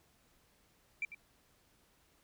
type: tone with echo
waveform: sine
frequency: 2345 Hz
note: D7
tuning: 3 cents flat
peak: -32 dBFS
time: 1.02-1.05 s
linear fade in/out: 2 ms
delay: 97 ms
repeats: 1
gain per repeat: -13 dB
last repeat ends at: 1.147 s
effects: tanh soft clip ceiling -29 dBFS + pink hiss -70 dBFS RMS until 2.23 s